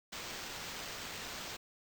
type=noise with sample-and-hold; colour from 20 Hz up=violet; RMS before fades=-44 dBFS; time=0.12-1.57 s; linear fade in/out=10 ms; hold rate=11025 Hz; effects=none